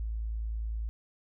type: tone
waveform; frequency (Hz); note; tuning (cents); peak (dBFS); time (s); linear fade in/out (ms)
sine; 55; A1; 0; -31; 0-0.89; 0
effects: none